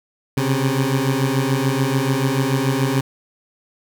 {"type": "beating tone pair", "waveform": "20% pulse", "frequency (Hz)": [130.81, 137.71], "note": ["C3", "C#3"], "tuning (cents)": [0, -11], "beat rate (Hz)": 6.9, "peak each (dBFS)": -15, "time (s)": [0.37, 3.01], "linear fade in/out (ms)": 5, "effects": []}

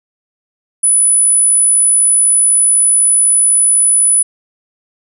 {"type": "tone", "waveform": "sine", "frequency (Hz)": 9956, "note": "D#9", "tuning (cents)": 0, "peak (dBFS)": -7, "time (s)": [0.83, 4.23], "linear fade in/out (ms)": 10, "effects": []}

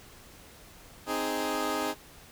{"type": "chord", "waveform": "15% pulse", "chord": "Ab major", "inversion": "first", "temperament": "equal", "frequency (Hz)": [261.6, 311.1, 415.3], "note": ["C4", "Eb4", "Ab4"], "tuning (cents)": [0, 0, 0], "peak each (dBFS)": [-28, -26, -27], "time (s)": [1.06, 1.95], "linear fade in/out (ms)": 50, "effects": ["pink hiss -52 dBFS RMS until 2.31 s"]}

